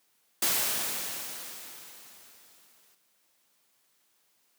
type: noise with exponential decay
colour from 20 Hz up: white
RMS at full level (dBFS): -25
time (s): 0.42-2.95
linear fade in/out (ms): 5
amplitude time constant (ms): 550
effects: white hiss -70 dBFS RMS until 4.58 s + high-pass 150 Hz 12 dB/octave